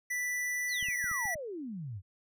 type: tone with pitch glide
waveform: square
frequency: 1975.5 to 1955.1 Hz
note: B6 to B6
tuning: 0 to -18 cents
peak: -32 dBFS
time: 0.1-1.35 s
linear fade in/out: 10 ms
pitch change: -18 cents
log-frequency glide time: 0.78-1.05 s
type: exponential sweep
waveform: sine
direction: down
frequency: 4699 to 87.31 Hz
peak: -37 dBFS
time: 0.68-2.02 s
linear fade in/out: 50 ms
type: clicks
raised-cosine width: 5 ms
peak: -36 dBFS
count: 6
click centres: 0.827 / 0.886 / 1.042 / 1.114 / 1.255 / 1.356 s
effects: none